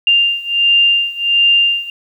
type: beating tone pair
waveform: sine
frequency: 2794 / 2795.4 Hz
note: F7 / F7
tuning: 0 / +1 cents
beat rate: 1.4 Hz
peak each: -12 / -14 dBFS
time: 0.07-1.9 s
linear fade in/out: 2 ms
effects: 8-bit